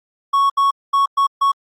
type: tone bursts at uneven times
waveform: triangle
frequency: 1108.7 Hz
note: C#6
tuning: in tune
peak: -10 dBFS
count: 5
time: 0.33-0.5 / 0.57-0.71 / 0.93-1.06 / 1.17-1.27 / 1.41-1.52 s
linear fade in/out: 10 ms
effects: Opus 48 kbps